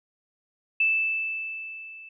sine tone with level ramp, 2637 Hz, E7, in tune, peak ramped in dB -18 to -42 dBFS, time 0.8-2.09 s, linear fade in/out 5 ms, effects none

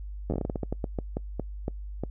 slowing click train, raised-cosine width 2 ms, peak -16 dBFS, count 18, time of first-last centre 0.3-2.036 s, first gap 10 ms, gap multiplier 1.25, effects noise-tail reverb RT60 0.1 s tail -25 dB re dry + added 50 Hz sine -35 dBFS peak until 2.1 s

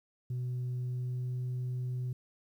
sine tone with pitch glide, 124.9 to 125.77 Hz, B2 to B2, +20 to +32 cents, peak -30 dBFS, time 0.3-2.13 s, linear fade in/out 5 ms, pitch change +12 cents, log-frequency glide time 0.76-1.4 s, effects tanh soft clip ceiling -31 dBFS + 11-bit

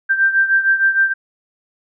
sine beating tone pair, 1572 / 1578.5 Hz, G6 / G6, +4 / +12 cents, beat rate 6.5 Hz, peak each -13 / -18 dBFS, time 0.09-1.14 s, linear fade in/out 20 ms, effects none

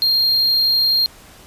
triangle tone, 4212 Hz, C8, 11 cents sharp, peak -12 dBFS, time 0.02-1.06 s, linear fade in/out 0 ms, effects pink hiss -44 dBFS RMS until 1.46 s + resampled to 32000 Hz

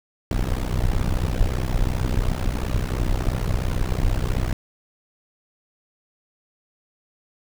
brown noise with amplitude modulation, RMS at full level -18 dBFS, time 0.31-4.53 s, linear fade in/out 2 ms, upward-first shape sine, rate 62.9 Hz, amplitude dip 95%, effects none

